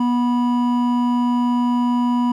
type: tone pair together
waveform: triangle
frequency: 243.4 / 979.5 Hz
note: B3 / B5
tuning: -25 / -15 cents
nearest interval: 2 octaves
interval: 2410 cents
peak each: -14 / -22 dBFS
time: 0-2.32 s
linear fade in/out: 5 ms
effects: none